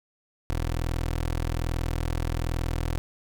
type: tone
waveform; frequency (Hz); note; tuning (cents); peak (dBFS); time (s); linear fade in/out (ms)
20% pulse; 41.2; E1; 0; -21; 0.5-2.98; 0
effects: none